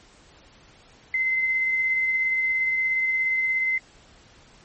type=tone with tremolo; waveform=sine; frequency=2063 Hz; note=C7; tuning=25 cents flat; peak=-19 dBFS; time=1.14-3.78 s; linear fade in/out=2 ms; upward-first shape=triangle; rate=17 Hz; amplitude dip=30%; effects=pink hiss -53 dBFS RMS until 4.64 s + MP3 32 kbps